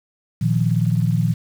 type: chord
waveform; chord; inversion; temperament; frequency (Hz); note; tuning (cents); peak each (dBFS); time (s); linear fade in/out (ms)
sine; Bb suspended fourth; none; equal; 116.54 / 155.56 / 174.61; Bb2 / Eb3 / F3; 0 / 0 / 0; -19 / -20 / -21; 0.41-1.34; 10
effects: 7-bit